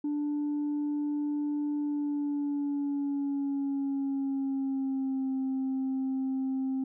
sine tone with pitch glide, 293.7 to 264.7 Hz, D4 to C4, 0 to +20 cents, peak -26 dBFS, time 0.04-6.84 s, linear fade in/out 5 ms, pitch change -180 cents, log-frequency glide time 1.77-5.33 s, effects tanh soft clip ceiling -26 dBFS

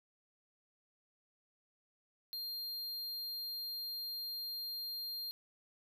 square tone, 4200 Hz, C8, 6 cents sharp, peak -40 dBFS, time 2.33-5.31 s, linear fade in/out 0 ms, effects none

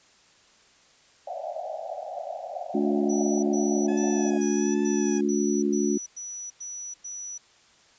white band-pass noise, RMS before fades -35 dBFS, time 1.27-4.38 s, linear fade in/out 5 ms, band 570 to 760 Hz, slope 96 dB/octave
harmonic tone, 72.1 Hz, D2, 31 cents flat, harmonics 3 / 4 / 5, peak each -26 / -26 / -26 dBFS, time 2.74-5.98 s, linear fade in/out 10 ms
sine tone bursts, 5900 Hz, F#8, 6 cents flat, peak -34 dBFS, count 10, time 3.09-7.381 s, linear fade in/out 10 ms, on 340 ms, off 99 ms
20% pulse tone with vibrato, 850 Hz, G#5, 40 cents sharp, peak -34 dBFS, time 3.88-5.21 s, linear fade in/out 5 ms, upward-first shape sine, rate 1.3 Hz, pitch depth 46 cents each way
effects white hiss -58 dBFS RMS until 7.98 s + resampled to 16000 Hz

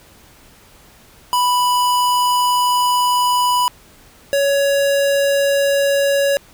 square tone pair in turn, 987.8 / 559.5 Hz, B5 / C#5, 0 / +16 cents, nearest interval minor seventh, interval 984 cents, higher first, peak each -14 dBFS, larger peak neither, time 1.33-3.68 / 4.33-6.37 s, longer first, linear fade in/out 0 ms, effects pink hiss -47 dBFS RMS until 6.53 s

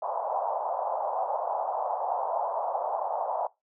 pink band-pass noise, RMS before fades -30 dBFS, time 0.02-3.47 s, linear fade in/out 5 ms, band 600 to 960 Hz, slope 48 dB/octave, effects noise-tail reverb RT60 0.2 s tail -21 dB re dry

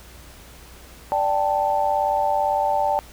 sine chord, D suspended fourth, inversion none, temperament just, 587.3 / 783.1 / 881 Hz, D5 / G5 / A5, 0 / -2 / +2 cents, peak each -24 / -22 / -22 dBFS, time 1.12-2.99 s, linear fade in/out 0 ms, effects added 60 Hz sine -46 dBFS peak until 3.12 s + pink hiss -46 dBFS RMS until 3.12 s

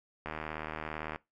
click train, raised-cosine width 0.5 ms, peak -22 dBFS, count 71, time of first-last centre 0.26-1.16 s, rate 77.8 Hz, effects noise-tail reverb RT60 0.2 s tail -21 dB re dry

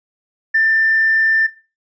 triangle tone with tanh clipping, 1784 Hz, A6, 23 cents sharp, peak -11 dBFS, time 0.54-1.47 s, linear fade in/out 10 ms, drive 4 dB, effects noise-tail reverb RT60 0.3 s tail -18 dB re dry + resampled to 16000 Hz

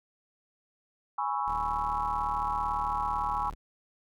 sine chord, C# minor seventh, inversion second, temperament equal, 830.6 / 987.8 / 1108.7 / 1318.5 Hz, G#5 / B5 / C#6 / E6, 0 / 0 / 0 / 0 cents, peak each -32 / -33 / -33 / -37 dBFS, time 1.18-3.5 s, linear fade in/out 5 ms
35% pulse tone, 37.93 Hz, D#1, 43 cents flat, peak -37 dBFS, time 1.47-3.55 s, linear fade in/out 10 ms
effects none

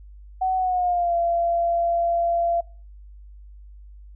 sine tone with pitch glide, 750 to 683.8 Hz, F#5 to F5, +23 to -37 cents, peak -19 dBFS, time 0.41-2.61 s, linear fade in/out 10 ms, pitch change -160 cents, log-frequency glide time 0.56-1.15 s, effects noise-tail reverb RT60 0.4 s tail -22 dB re dry + added 50 Hz sine -41 dBFS peak until 4.15 s

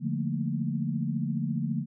sine chord, Bb major seventh, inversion first, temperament just, 145.68 / 174.81 / 218.5 / 233.1 Hz, D3 / F3 / A3 / Bb3, -14 / +2 / -12 / 0 cents, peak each -31 / -33 / -33 / -33 dBFS, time 0-1.86 s, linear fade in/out 50 ms, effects none

